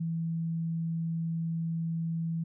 sine tone, 164.81 Hz, E3, in tune, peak -29 dBFS, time 0-2.44 s, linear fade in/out 10 ms, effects none

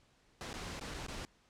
pink noise with dropouts, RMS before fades -43 dBFS, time 0.41-1.25 s, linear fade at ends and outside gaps 0 ms, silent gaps 0.53-0.54 / 0.796-0.811 / 0.939-0.943 / 1.065-1.084 s, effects pink hiss -69 dBFS RMS until 1.49 s + low-pass 7000 Hz 12 dB/octave

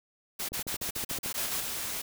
white noise bursts, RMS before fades -34 dBFS, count 9, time 0.39-1.609 s, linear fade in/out 10 ms, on 99 ms, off 41 ms
click train, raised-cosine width 2 ms, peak -27 dBFS, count 11, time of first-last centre 0.52-1.261 s, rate 13.5 Hz
white noise, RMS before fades -35 dBFS, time 1.34-2.02 s, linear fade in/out 10 ms
effects none

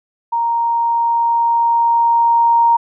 sine tone with level ramp, 932.3 Hz, A#5, in tune, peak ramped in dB -14 to -8 dBFS, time 0.32-2.77 s, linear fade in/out 10 ms, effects none

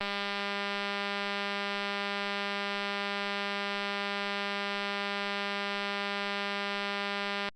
click train, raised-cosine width 0.3 ms, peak -17 dBFS, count 1504, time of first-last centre 0.01-7.488 s, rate 201 Hz, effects Opus 24 kbps

